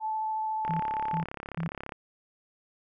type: tone with vibrato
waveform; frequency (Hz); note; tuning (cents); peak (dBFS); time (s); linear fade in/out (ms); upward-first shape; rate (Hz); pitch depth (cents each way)
sine; 872; A5; -16; -28; 0-1.24; 50; sine; 14; 8
type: click train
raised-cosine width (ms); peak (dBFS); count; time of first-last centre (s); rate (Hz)
0.5; -22; 45; 0.65-1.922; 34.6
type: tone bursts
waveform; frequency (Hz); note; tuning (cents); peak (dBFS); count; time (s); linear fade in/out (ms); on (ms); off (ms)
sine; 164.81; E3; 0; -29; 3; 0.69-1.68; 5; 110; 330
effects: none